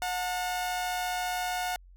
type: tone pair together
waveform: sawtooth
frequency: 725.4 / 893 Hz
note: F#5 / A5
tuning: -34 / +25 cents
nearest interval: major third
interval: 359 cents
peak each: -26 / -35 dBFS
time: 0.02-1.76 s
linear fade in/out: 0 ms
effects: added 45 Hz sine -50 dBFS peak until 1.96 s